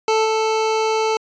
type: tone with level steps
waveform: 25% pulse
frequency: 440 Hz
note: A4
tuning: in tune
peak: -11 / -13 dBFS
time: 0.08-1.17 s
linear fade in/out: 2 ms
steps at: 0.24 s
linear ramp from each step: 20 ms
effects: resampled to 16000 Hz